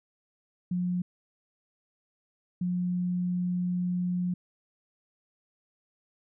sine tone bursts at uneven times, 178.9 Hz, F3, 42 cents sharp, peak -26 dBFS, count 2, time 0.71-1.02 / 2.61-4.34 s, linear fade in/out 5 ms, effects none

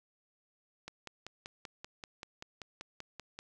click train, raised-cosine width 0.2 ms, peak -26 dBFS, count 14, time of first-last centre 0.88-3.39 s, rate 5.18 Hz, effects none

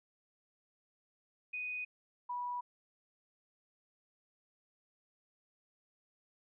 sine tone pair in turn, 2489 / 977.8 Hz, D#7 / B5, 0 / -18 cents, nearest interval octave + major third, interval 1618 cents, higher first, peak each -37 / -36 dBFS, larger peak second, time 1.53-1.85 / 2.29-2.61 s, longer neither, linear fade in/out 10 ms, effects none

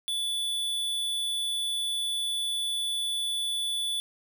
square tone, 3464 Hz, A7, 28 cents flat, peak -28 dBFS, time 0.08-4 s, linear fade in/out 0 ms, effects none

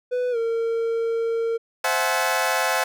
triangle tone with pitch glide, 496.7 to 458.1 Hz, B4 to A#4, +10 to -30 cents, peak -19 dBFS, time 0.11-1.58 s, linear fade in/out 20 ms, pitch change -140 cents, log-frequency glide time 0.31-0.37 s
20% pulse chord, F# half-diminished seventh, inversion second, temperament equal with one note detuned, 523.3 / 659.3 / 740 / 859.4 Hz, C5 / E5 / F#5 / A5, 0 / 0 / 0 / -41 cents, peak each -21 dBFS, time 1.84-2.84 s, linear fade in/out 5 ms
effects none

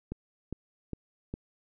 click train, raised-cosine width 3 ms, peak -22 dBFS, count 4, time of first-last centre 0.12-1.34 s, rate 2.46 Hz, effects none

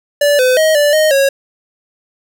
square tone with pitch steps, 580 / 508 / 630 / 585 / 621 / 549 Hz, D5 / B4 / D#5 / D5 / D#5 / C#5, -22 / +49 / +21 / -7 / -3 / -17 cents, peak -9 dBFS, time 0.21-1.29 s, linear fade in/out 5 ms, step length 180 ms, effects none

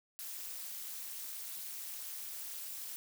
blue noise with amplitude modulation, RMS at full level -40 dBFS, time 0.19-2.96 s, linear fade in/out 0 ms, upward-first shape sine, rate 247 Hz, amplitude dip 90%, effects none

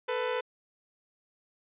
sawtooth tone pair together, 442.7 / 498.2 Hz, A4 / B4, +11 / +15 cents, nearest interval major second, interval 204 cents, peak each -30 / -26 dBFS, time 0.08-0.41 s, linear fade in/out 10 ms, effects resampled to 8000 Hz

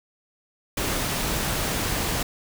pink noise, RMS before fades -26 dBFS, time 0.77-2.23 s, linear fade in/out 5 ms, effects none

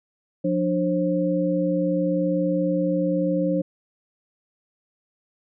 sine tone cluster, 177.7 / 298.5 / 533 Hz, F3 / D4 / C5, +30 / +28 / +32 cents, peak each -24 dBFS, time 0.44-3.62 s, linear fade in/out 10 ms, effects none

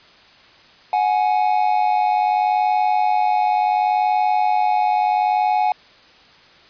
triangle tone pair together, 736.3 / 837 Hz, F#5 / G#5, -9 / +13 cents, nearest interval major second, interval 222 cents, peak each -16 dBFS, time 0.93-5.72 s, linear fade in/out 2 ms, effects white hiss -48 dBFS RMS until 6.69 s + resampled to 11025 Hz

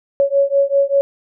sine beating tone pair, 554.4 / 559.5 Hz, C#5 / C#5, 0 / +16 cents, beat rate 5.1 Hz, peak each -15 dBFS, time 0.2-1.01 s, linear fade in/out 0 ms, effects none

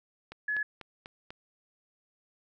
click train, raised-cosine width 0.3 ms, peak -27 dBFS, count 5, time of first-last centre 0.32-1.305 s, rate 4.06 Hz
sine tone, 1700 Hz, G#6, 40 cents sharp, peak -28 dBFS, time 0.48-0.63 s, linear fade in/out 5 ms
effects none

